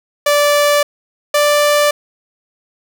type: tone pair in turn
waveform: sawtooth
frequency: 583 / 587.7 Hz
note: D5 / D5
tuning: -13 / +1 cents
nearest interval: unison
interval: 14 cents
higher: second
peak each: -6 dBFS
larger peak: neither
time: 0.26-0.83 / 1.34-1.91 s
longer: neither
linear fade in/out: 5 ms
effects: none